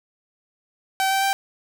sawtooth tone with pitch steps, 770 / 776.7 / 783.5 Hz, G5 / G5 / G5, -31 / -16 / -1 cents, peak -15 dBFS, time 1-1.33 s, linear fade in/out 0 ms, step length 110 ms, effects none

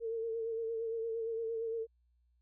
sine tone with vibrato, 453.8 Hz, A#4, 47 cents flat, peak -34 dBFS, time 0-1.87 s, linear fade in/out 50 ms, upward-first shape sine, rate 8.7 Hz, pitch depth 37 cents each way, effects added 60 Hz sine -69 dBFS peak until 2.41 s

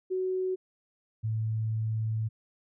sine tone pair in turn, 372.6 / 110.36 Hz, F#4 / A2, +12 / +6 cents, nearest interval octave + major sixth, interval 2106 cents, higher first, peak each -27 dBFS, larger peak neither, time 0.1-0.56 / 1.23-2.29 s, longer second, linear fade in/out 20 ms, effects none

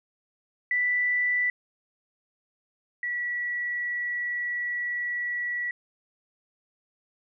sine tone pair in turn, 1975.5 / 1941.6 Hz, B6 / B6, 0 / -30 cents, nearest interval unison, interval 30 cents, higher first, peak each -22 / -27 dBFS, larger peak first, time 0.71-1.5 / 3.03-5.71 s, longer second, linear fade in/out 2 ms, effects none

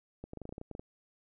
clicks, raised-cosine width 2 ms, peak -29 dBFS, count 12, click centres 0.24 / 0.334 / 0.373 / 0.417 / 0.454 / 0.492 / 0.525 / 0.581 / 0.614 / 0.713 / 0.751 / 0.795 s, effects none

